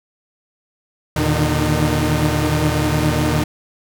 sawtooth tone cluster, 78.7 / 117.7 / 147.7 / 155 / 305 Hz, D#2 / A#2 / D3 / D#3 / D#4, +20 / +17 / +10 / -6 / -34 cents, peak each -18 dBFS, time 1.16-3.44 s, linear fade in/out 5 ms, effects none

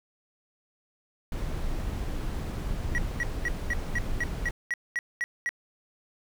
brown noise, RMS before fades -31 dBFS, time 1.32-4.51 s, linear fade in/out 2 ms
triangle tone bursts, 1919 Hz, A#6, 50 cents sharp, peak -24 dBFS, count 11, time 2.95-5.491 s, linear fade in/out 0 ms, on 31 ms, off 220 ms
effects none

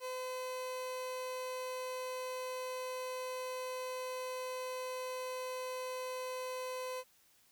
30% pulse tone, 510 Hz, C5, 44 cents flat, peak -36 dBFS, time 0-7.04 s, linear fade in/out 50 ms, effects white hiss -68 dBFS RMS until 7.51 s

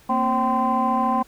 sine tone cluster, 231.8 / 265.6 / 536 / 774 / 1032 Hz, A#3 / C4 / C5 / G5 / C6, -10 / +26 / +42 / -22 / -24 cents, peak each -23 / -29 / -30 / -22 / -21 dBFS, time 0.09-1.23 s, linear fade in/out 10 ms, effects tanh soft clip ceiling -11 dBFS + pink hiss -53 dBFS RMS until 1.27 s

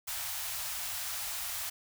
white band-stop noise, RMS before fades -37 dBFS, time 0.07-1.7 s, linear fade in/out 10 ms, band 120 to 630 Hz, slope 48 dB/octave, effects none

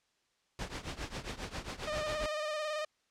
pink noise with tremolo, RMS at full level -37 dBFS, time 0.59-2.26 s, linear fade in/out 0 ms, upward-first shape triangle, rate 7.4 Hz, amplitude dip 90%
sawtooth tone with vibrato, 610 Hz, D#5, 34 cents flat, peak -30 dBFS, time 1.87-2.85 s, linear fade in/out 5 ms, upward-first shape square, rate 18 Hz, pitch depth 29 cents each way
effects white hiss -75 dBFS RMS until 3.1 s + low-pass 6000 Hz 12 dB/octave

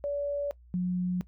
sine tone pair in turn, 573 / 180.48 Hz, D5 / F#3, -43 / -43 cents, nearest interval octave + minor sixth, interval 2000 cents, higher first, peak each -28 / -26 dBFS, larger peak second, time 0.04-0.51 / 0.74-1.21 s, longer neither, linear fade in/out 0 ms, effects noise-tail reverb RT60 0.1 s tail -20 dB re dry + added 60 Hz sine -52 dBFS peak until 1.27 s

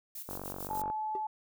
violet noise with tremolo, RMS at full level -42 dBFS, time 0.15-0.82 s, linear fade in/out 5 ms, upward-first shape square, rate 6.7 Hz, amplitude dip 60%
click train, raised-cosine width 1 ms, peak -26 dBFS, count 30, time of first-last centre 0.29-0.901 s, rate 47.5 Hz
sine tone, 863 Hz, A5, 34 cents flat, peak -32 dBFS, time 0.7-1.27 s, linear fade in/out 5 ms
triangle tone with exponential decay, 389.7 Hz, G4, 10 cents flat, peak -32 dBFS, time 1.15-1.22 s, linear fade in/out 1 ms, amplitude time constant 15 ms
effects none

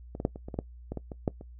clicks, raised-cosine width 2 ms, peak -25 / -20 / -11 / -27 / -26 / -23 / -16 / -21 / -21 / -25 / -12 / -30 dBFS, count 12, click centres 0.151 / 0.201 / 0.251 / 0.359 / 0.485 / 0.542 / 0.589 / 0.92 / 0.973 / 1.118 / 1.278 / 1.411 s, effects noise-tail reverb RT60 0.1 s tail -20 dB re dry + added 60 Hz sine -45 dBFS peak until 1.59 s

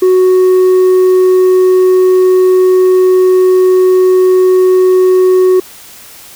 triangle tone with hard clipping, 370 Hz, F#4, in tune, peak -3 dBFS, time 0.02-5.6 s, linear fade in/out 5 ms, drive 1 dB, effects white hiss -34 dBFS RMS until 6.35 s

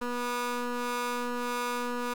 20% pulse ring-modulated tone, 243.6 Hz, B3, 24 cents flat, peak -22 dBFS, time 0.01-2.14 s, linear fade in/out 10 ms, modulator 730 Hz, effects none

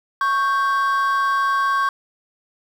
triangle tone pair together, 1106 / 1570.5 Hz, C#6 / G6, -4 / +3 cents, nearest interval tritone, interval 607 cents, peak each -15 / -20 dBFS, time 0.21-1.89 s, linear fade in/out 2 ms, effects tanh soft clip ceiling -10 dBFS + 8-bit

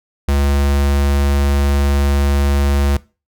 square tone, 70.4 Hz, C#2, 27 cents sharp, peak -13 dBFS, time 0.28-2.97 s, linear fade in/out 5 ms, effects noise-tail reverb RT60 0.3 s tail -20 dB re dry

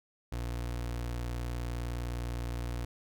30% pulse tone, 59.5 Hz, A#1, 36 cents sharp, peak -31 dBFS, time 0.32-2.85 s, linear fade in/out 5 ms, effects none

